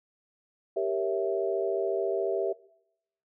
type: chord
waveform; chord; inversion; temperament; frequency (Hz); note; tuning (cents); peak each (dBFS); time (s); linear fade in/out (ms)
sine; G diminished seventh; none; equal; 392 / 466.2 / 554.4 / 659.3; G4 / Bb4 / Db5 / Fb5; 0 / 0 / 0 / 0; -29 / -33 / -35 / -30; 0.76-2.53; 10
effects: noise-tail reverb RT60 0.8 s tail -22 dB re dry